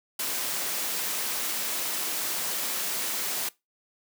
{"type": "noise", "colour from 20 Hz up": "white", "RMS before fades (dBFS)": -30, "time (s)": [0.19, 3.49], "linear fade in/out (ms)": 5, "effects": ["noise-tail reverb RT60 0.2 s tail -21 dB re dry", "high-pass 200 Hz 12 dB/octave"]}